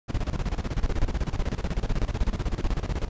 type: noise with tremolo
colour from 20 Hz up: brown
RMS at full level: -24 dBFS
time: 0.08-3.09 s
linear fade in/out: 20 ms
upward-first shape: square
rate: 16 Hz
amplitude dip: 80%
effects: resampled to 16000 Hz

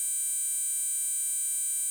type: tone with high-pass filter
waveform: 15% pulse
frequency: 784 Hz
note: G5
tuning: in tune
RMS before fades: -30 dBFS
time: 0-1.9 s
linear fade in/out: 0 ms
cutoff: 8900 Hz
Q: 9.2
effects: 8-bit

